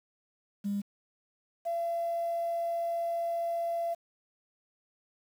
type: tone pair in turn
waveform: sine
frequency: 201.8 / 678.8 Hz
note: G#3 / F5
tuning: -49 / -49 cents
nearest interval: octave + major sixth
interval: 2100 cents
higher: second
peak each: -28 dBFS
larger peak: neither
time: 0.64-0.82 / 1.65-3.95 s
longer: second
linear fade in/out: 20 ms
effects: tanh soft clip ceiling -25 dBFS + 9-bit